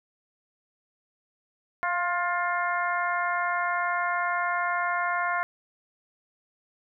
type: harmonic tone with a mistuned harmonic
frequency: 353.1 Hz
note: F4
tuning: 19 cents sharp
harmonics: 2 / 3 / 4 / 5 / 6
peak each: -30 / -29 / -30 / -33 / -35 dBFS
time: 1.83-5.43 s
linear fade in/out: 0 ms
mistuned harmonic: 2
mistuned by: -19 cents
effects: none